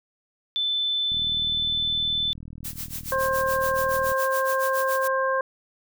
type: tone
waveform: sine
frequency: 3520 Hz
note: A7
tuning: in tune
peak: -22 dBFS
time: 0.56-2.33 s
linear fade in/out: 0 ms
type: click train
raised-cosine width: 5 ms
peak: -28 dBFS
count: 120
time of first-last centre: 1.12-4.117 s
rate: 39.7 Hz
type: noise with tremolo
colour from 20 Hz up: blue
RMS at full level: -32 dBFS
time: 2.64-5.08 s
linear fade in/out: 10 ms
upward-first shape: sine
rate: 7.1 Hz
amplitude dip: 90%
type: harmonic tone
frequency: 530 Hz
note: C5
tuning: 22 cents sharp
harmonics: 1 / 2 / 3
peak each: -24 / -25 / -28 dBFS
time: 3.12-5.41 s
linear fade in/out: 2 ms
effects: none